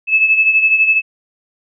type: beating tone pair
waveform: sine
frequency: 2605 / 2617 Hz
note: E7 / E7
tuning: -21 / -13 cents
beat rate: 12 Hz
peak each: -10 / -17 dBFS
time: 0.07-1.02 s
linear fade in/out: 50 ms
effects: none